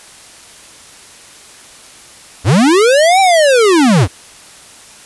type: linear two-way sweep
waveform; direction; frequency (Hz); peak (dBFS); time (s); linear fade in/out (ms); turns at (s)
square; up then down; 74 to 788 to 74; -7; 2.44-4.08; 50; 3.2
effects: white hiss -38 dBFS RMS until 5.05 s + resampled to 24000 Hz